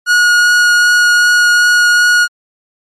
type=tone with vibrato; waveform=45% pulse; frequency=1446 Hz; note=F#6; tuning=40 cents flat; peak=-6 dBFS; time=0.06-2.28 s; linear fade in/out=50 ms; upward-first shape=triangle; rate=2.6 Hz; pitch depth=8 cents each way; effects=low-pass 8000 Hz 12 dB/octave + MP3 64 kbps